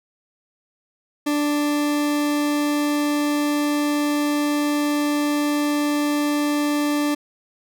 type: tone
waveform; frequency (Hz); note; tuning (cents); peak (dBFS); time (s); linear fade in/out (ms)
40% pulse; 293.7; D4; 0; -18; 1.26-7.15; 10
effects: none